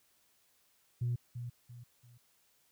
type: tone with echo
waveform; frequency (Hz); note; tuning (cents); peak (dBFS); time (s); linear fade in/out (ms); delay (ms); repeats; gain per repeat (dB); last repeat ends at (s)
sine; 120.9; B2; -36; -29; 1.01-1.16; 10; 340; 3; -9; 2.18
effects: tanh soft clip ceiling -27 dBFS + white hiss -71 dBFS RMS until 2.71 s